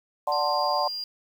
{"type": "chord", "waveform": "sine", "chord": "D dominant seventh", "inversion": "none", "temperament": "equal with one note detuned", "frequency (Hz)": [587.3, 740, 887.7, 1046.5], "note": ["D5", "F#5", "A5", "C6"], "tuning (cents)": [0, 0, 15, 0], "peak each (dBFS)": -28, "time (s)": [0.27, 0.88], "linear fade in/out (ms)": 5}
{"type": "tone", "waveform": "sine", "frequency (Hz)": 4800, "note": "D8", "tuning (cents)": 37, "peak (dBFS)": -30, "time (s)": [0.32, 1.04], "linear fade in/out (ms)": 2}
{"effects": ["8-bit"]}